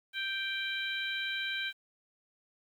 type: harmonic tone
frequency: 784 Hz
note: G5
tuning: in tune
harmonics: 2 / 3 / 4 / 5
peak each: -36 / -38 / -39 / -40 dBFS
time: 0.13-1.73 s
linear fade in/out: 50 ms
effects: 10-bit